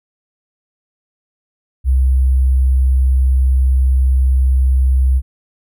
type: tone with sample-and-hold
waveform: sine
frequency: 65 Hz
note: C2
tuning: 11 cents flat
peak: -9 dBFS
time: 1.84-5.22 s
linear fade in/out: 50 ms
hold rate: 11025 Hz
effects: none